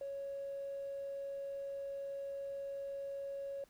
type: tone with tanh clipping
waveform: triangle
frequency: 554.4 Hz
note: C#5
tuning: in tune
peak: -39 dBFS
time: 0.01-3.64 s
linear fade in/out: 2 ms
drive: 1 dB
effects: pink hiss -69 dBFS RMS until 3.69 s